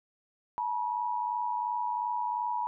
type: tone pair together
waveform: sine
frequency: 862 / 964.8 Hz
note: A5 / B5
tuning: -36 / -41 cents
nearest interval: major second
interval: 195 cents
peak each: -34 / -30 dBFS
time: 0.58-2.67 s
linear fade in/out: 0 ms
effects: none